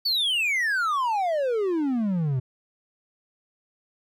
triangle exponential sweep, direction down, 4600 to 123 Hz, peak -20 dBFS, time 0.05-2.4 s, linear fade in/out 10 ms, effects none

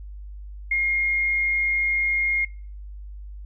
sine tone, 2137 Hz, C7, 36 cents sharp, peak -19 dBFS, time 0.71-2.45 s, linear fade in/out 5 ms, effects noise-tail reverb RT60 0.5 s tail -23 dB re dry + added 50 Hz sine -35 dBFS peak until 3.45 s

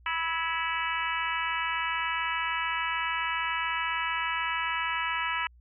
harmonic tone with a mistuned harmonic, 326.9 Hz, E4, 14 cents flat, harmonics 3 / 4 / 5 / 6 / 7 / 8 / 9, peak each -33 / -34 / -35 / -36 / -36 / -37 / -38 dBFS, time 0.06-5.47 s, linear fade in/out 2 ms, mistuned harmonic 5, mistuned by +36 cents, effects added 60 Hz sine -53 dBFS peak until 5.6 s

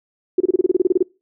sine tone bursts, 365.6 Hz, F#4, 21 cents flat, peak -10 dBFS, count 13, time 0.38-1.028 s, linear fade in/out 5 ms, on 24 ms, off 28 ms, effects noise-tail reverb RT60 0.3 s tail -25 dB re dry

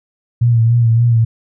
sine tone with vibrato, 116.6 Hz, A#2, 1 cent sharp, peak -8 dBFS, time 0.41-1.25 s, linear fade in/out 10 ms, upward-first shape sine, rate 3.5 Hz, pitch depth 47 cents each way, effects none

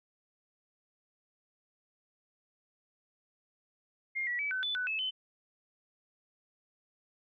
sine tone with pitch steps, 2122 / 1938 / 2294 / 1518 / 3487 / 1493 / 2601 / 3047 Hz, C7 / B6 / D7 / F#6 / A7 / F#6 / E7 / G7, +24 / -33 / -41 / +44 / -16 / +15 / -24 / -50 cents, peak -31 dBFS, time 4.15-5.11 s, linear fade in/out 20 ms, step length 120 ms, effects none

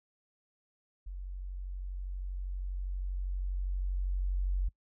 sine tone with level ramp, 46.25 Hz, F#1, in tune, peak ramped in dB -38 to -27 dBFS, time 1.06-4.69 s, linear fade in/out 10 ms, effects noise-tail reverb RT60 0.1 s tail -23 dB re dry

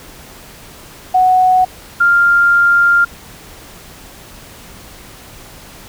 sine tone pair in turn, 740 / 1396.9 Hz, F#5 / F6, 0 / 0 cents, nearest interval major seventh, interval 1100 cents, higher second, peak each -7 dBFS, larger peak neither, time 1.14-1.65 / 2-3.05 s, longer second, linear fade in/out 10 ms, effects pink hiss -37 dBFS RMS until 5.88 s

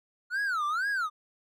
triangle tone with vibrato, 1396.9 Hz, F6, in tune, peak -25 dBFS, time 0.3-1.1 s, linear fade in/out 50 ms, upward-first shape sine, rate 2.1 Hz, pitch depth 300 cents each way, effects none

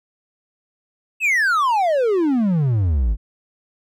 triangle exponential sweep, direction down, 2700 to 47.67 Hz, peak -13 dBFS, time 1.2-3.17 s, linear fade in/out 50 ms, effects none

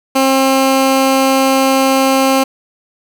15% pulse tone, 267 Hz, C4, 35 cents sharp, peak -3 dBFS, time 0.15-2.44 s, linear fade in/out 10 ms, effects none

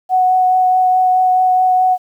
sine tone with vibrato, 740 Hz, F#5, in tune, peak -9 dBFS, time 0.09-1.98 s, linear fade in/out 50 ms, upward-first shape triangle, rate 4.7 Hz, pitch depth 11 cents each way, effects 8-bit

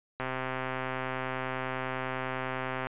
click train, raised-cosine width 0.5 ms, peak -18 dBFS, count 348, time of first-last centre 0.2-2.869 s, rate 130 Hz, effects resampled to 8000 Hz

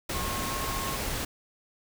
sine tone in noise, 1081 Hz, C#6, 44 cents flat, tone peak -35 dBFS, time 0.14-0.96 s, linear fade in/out 5 ms, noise pink, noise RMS -32 dBFS, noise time 0.09-1.25 s, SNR -6 dB, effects none

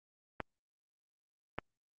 clicks, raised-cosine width 0.5 ms, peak -20 dBFS, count 2, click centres 0.403 / 1.586 s, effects Opus 48 kbps

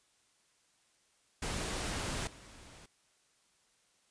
pink noise with level steps, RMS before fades -37 / -54 dBFS, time 1.42-2.86 s, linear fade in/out 5 ms, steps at 2.27 s, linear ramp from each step 2 ms, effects white hiss -71 dBFS RMS until 4.1 s + resampled to 22050 Hz

